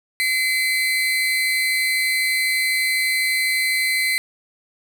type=tone pair together; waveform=35% pulse; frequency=2048 / 2300 Hz; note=C7 / D7; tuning=-38 / -37 cents; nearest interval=major second; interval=201 cents; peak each=-17 / -24 dBFS; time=0.2-4.18 s; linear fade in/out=0 ms; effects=none